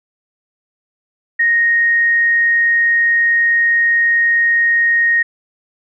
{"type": "tone", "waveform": "sine", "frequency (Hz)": 1864.7, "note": "A#6", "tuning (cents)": 0, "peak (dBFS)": -10, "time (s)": [1.39, 5.23], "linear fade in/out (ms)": 10, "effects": []}